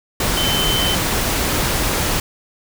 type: tone in noise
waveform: sine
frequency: 3067 Hz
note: G7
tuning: 38 cents flat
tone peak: -19 dBFS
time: 0.37-0.95 s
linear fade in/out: 2 ms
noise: pink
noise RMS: -19 dBFS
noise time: 0.2-2.2 s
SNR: -3 dB
effects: none